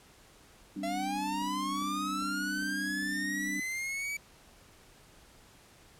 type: chord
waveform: sine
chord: G suspended fourth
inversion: none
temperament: equal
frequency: 196 / 261.6 / 293.7 Hz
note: G3 / C4 / D4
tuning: 0 / 0 / 0 cents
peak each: -39 / -43 / -37 dBFS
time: 0.76-3.6 s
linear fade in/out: 5 ms
type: linear sweep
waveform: 45% pulse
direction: up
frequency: 666 to 2300 Hz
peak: -33 dBFS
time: 0.83-4.17 s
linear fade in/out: 5 ms
type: click train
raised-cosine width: 2 ms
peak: -39 dBFS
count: 5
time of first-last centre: 1.42-3.026 s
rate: 2.49 Hz
effects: pink hiss -58 dBFS RMS until 5.99 s + low-pass 12000 Hz 12 dB/octave